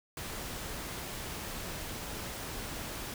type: noise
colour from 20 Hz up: pink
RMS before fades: -40 dBFS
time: 0.17-3.14 s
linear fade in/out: 2 ms
effects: none